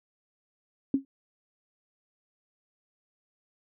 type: tone with exponential decay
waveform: sine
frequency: 272 Hz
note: C#4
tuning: 33 cents flat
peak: -17 dBFS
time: 0.94-1.05 s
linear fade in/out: 2 ms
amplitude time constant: 22 ms
effects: none